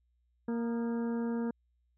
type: harmonic tone with a mistuned harmonic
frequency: 233.1 Hz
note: A#3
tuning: in tune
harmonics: 1 / 2 / 3 / 4 / 5 / 6 / 7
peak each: -31 / -38 / -51 / -47 / -55 / -54 / -54 dBFS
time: 0.48-1.51 s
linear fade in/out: 5 ms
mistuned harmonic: 5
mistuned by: +80 cents
effects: added 60 Hz sine -70 dBFS peak until 1.97 s